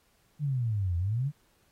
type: exponential two-way sweep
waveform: sine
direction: down then up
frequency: 153.3 to 83.7 to 153.3 Hz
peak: -26 dBFS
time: 0.39-1.32 s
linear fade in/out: 50 ms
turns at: 0.97 s
effects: pink hiss -68 dBFS RMS until 1.71 s + AAC 48 kbps